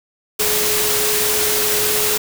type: tone in noise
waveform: sine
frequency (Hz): 423.5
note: G#4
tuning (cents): +34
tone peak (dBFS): -23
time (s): 0.39-2.18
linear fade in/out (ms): 10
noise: white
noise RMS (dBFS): -18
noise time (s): 0.39-2.18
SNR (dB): -8
effects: none